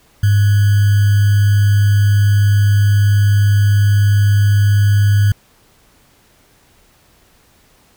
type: tone with sample-and-hold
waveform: sine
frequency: 101.9 Hz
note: G#2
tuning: 32 cents flat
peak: -8 dBFS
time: 0.23-5.32 s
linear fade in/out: 5 ms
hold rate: 1575 Hz
effects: pink hiss -52 dBFS RMS until 7.96 s